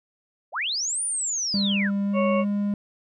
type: linear two-way sweep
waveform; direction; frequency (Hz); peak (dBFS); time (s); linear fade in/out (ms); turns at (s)
sine; up then down; 460.1 to 9590 to 1258; -24; 0.52-1.91; 50; 1.04
type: tone with pitch glide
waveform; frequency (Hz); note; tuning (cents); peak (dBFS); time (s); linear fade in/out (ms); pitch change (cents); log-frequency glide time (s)
triangle; 200 to 203.7; G3 to G#3; +35 to -33; -20; 1.54-2.74; 2; +32; 2.04-2.23
type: harmonic tone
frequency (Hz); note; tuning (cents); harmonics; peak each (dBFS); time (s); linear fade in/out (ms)
553; C#5; -4; 1 / 2 / 4 / 5; -22 / -28 / -34 / -36; 2.13-2.45; 50
effects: none